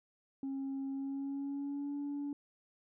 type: tone with pitch glide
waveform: sine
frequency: 271.4 to 286.2 Hz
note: C#4 to D4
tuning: -36 to -45 cents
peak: -34 dBFS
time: 0.43-2.33 s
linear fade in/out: 2 ms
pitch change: +91 cents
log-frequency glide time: 0.91-1.95 s
effects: tanh soft clip ceiling -34 dBFS